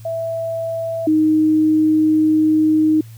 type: tone pair in turn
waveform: sine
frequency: 659.3 / 311.1 Hz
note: E5 / D#4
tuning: 0 / 0 cents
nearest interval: octave + minor second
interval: 1300 cents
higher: first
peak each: -20 / -11 dBFS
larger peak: second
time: 0.05-1.07 / 1.07-3.01 s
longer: second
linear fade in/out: 5 ms
effects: added 112 Hz sine -35 dBFS peak until 3.17 s + white hiss -50 dBFS RMS until 3.17 s